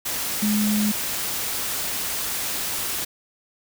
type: tone in noise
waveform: sine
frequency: 210 Hz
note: G#3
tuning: 19 cents sharp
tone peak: -19 dBFS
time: 0.42-0.92 s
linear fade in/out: 10 ms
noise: white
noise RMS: -27 dBFS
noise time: 0.05-3.05 s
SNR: +5 dB
effects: none